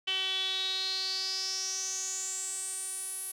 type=tone with band-pass filter sweep; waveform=sawtooth; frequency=379.8 Hz; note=F#4; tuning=45 cents sharp; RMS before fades=-34 dBFS; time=0.07-3.32 s; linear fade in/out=10 ms; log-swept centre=3000 to 11000 Hz; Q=8.5; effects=none